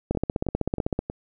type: two click trains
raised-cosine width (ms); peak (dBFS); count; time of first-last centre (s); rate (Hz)
2; -10 / -16; 15 / 4; 0.11-0.991 / 0.15-1.099; 15.9 / 3.16
effects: none